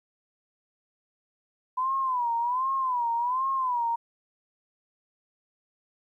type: tone with vibrato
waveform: sine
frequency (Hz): 1000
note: B5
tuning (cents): +21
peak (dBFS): -24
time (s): 1.77-3.96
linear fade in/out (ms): 10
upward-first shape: sine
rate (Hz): 1.3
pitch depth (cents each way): 130
effects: 11-bit